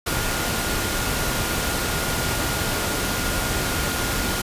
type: tone in noise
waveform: sine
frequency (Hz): 1423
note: F6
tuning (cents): +32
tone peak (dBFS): -32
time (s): 0.06-4.42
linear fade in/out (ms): 10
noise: pink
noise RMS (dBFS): -24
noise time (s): 0.06-4.42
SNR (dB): -11
effects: resampled to 32000 Hz